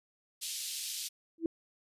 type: band-pass noise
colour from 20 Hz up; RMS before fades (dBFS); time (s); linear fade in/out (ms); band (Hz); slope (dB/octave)
pink; -39; 0.41-1.09; 20; 3300 to 13000; 24
type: tone with exponential growth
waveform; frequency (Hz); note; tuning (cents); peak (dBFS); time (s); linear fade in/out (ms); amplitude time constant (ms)
sine; 329; E4; -3; -24; 1.38-1.46; 2; 17
effects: resampled to 32000 Hz